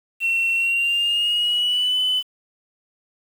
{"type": "tone with pitch glide", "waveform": "sine", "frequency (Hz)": [2715, 3012], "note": ["F7", "F#7"], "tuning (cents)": [-50, 30], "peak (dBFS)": -16, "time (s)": [0.2, 2.23], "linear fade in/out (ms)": 50, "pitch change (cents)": 180, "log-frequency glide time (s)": [0.54, 2], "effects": ["tanh soft clip ceiling -15 dBFS", "7-bit"]}